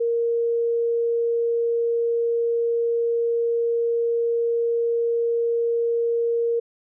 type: tone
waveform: sine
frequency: 466.7 Hz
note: A#4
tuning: 2 cents sharp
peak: -19 dBFS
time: 0-6.6 s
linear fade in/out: 10 ms
effects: none